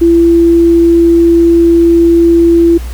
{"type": "tone", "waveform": "sine", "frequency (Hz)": 337.1, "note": "E4", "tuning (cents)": 39, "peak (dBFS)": -3, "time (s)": [0.01, 2.78], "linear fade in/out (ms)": 10, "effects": ["added 60 Hz sine -18 dBFS peak until 2.93 s", "pink hiss -33 dBFS RMS until 2.93 s"]}